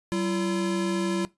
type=tone pair together; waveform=square; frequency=190.32 / 340 Hz; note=F#3 / F4; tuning=+49 / -46 cents; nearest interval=minor seventh; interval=1005 cents; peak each=-28 dBFS; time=0.12-1.25 s; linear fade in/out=0 ms; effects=noise-tail reverb RT60 0.2 s tail -20 dB re dry + resampled to 24000 Hz